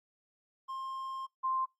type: tone pair in turn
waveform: triangle / sine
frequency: 1061 / 1048.2 Hz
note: C6 / C6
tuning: +24 / +3 cents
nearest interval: unison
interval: 21 cents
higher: first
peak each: -35 / -29 dBFS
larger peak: second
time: 0.68-1.27 / 1.43-1.66 s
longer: first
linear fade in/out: 20 ms
effects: noise-tail reverb RT60 0.2 s tail -25 dB re dry + Opus 48 kbps